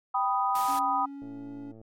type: chord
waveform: sine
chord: G augmented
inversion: none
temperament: equal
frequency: 784 / 987.8 / 1244.5 Hz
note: G5 / B5 / D#6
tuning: 0 / 0 / 0 cents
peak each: -28 dBFS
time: 0.14-1.06 s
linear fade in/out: 10 ms
type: noise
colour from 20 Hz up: white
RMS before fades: -39 dBFS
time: 0.55-0.79 s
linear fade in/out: 2 ms
type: tone with pitch glide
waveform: triangle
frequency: 277.2 to 283.8 Hz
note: C#4 to C#4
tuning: 0 to +41 cents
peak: -36 dBFS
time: 0.68-1.72 s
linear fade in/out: 10 ms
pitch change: +41 cents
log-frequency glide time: 0.95-1.53 s
type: click train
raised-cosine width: 2 ms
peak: -37 dBFS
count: 67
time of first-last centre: 1.22-1.815 s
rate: 111 Hz
effects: MP3 64 kbps